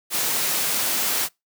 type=noise; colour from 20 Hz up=white; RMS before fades=-23 dBFS; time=0.1-1.29 s; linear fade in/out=50 ms; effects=noise-tail reverb RT60 0.2 s tail -25 dB re dry + high-pass 150 Hz 12 dB/octave